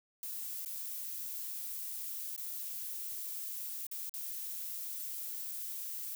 violet noise with dropouts, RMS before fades -41 dBFS, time 0.23-6.15 s, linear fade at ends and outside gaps 1 ms, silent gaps 0.649-0.659 / 2.363-2.378 / 3.867-3.913 / 4.095-4.139 s, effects none

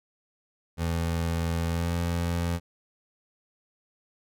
25% pulse tone with pitch glide, 83.4 to 85.7 Hz, E2 to F2, +21 to -32 cents, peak -22 dBFS, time 0.77-2.6 s, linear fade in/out 50 ms, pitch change +47 cents, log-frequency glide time 1.67-1.93 s, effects none

